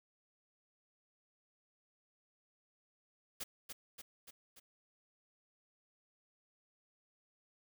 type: noise with echo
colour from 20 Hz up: white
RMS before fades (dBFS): -42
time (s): 3.4-3.44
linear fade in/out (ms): 10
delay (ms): 290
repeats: 4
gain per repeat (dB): -4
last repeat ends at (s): 4.6
effects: none